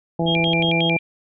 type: harmonic tone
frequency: 166.7 Hz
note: E3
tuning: 20 cents sharp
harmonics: 1 / 2 / 3 / 4 / 5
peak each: -21 / -24 / -26 / -27 / -28 dBFS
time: 0.19-0.97 s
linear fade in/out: 5 ms
type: clicks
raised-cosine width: 2 ms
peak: -24 dBFS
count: 12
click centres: 0.22 / 0.257 / 0.287 / 0.322 / 0.365 / 0.4 / 0.439 / 0.477 / 0.539 / 0.598 / 0.647 / 0.688 s
type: tone with vibrato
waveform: sine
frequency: 2774 Hz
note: F7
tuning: 12 cents flat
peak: -20 dBFS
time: 0.26-0.99 s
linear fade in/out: 20 ms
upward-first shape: square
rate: 5.5 Hz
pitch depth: 270 cents each way
effects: none